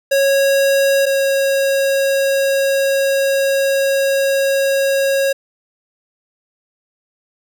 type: tone pair in turn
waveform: square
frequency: 550 / 547.1 Hz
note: C#5 / C#5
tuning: -14 / -23 cents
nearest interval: unison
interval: 9 cents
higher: first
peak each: -12 / -14 dBFS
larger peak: first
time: 0.11-1.06 / 1.06-5.33 s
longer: second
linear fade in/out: 10 ms
effects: none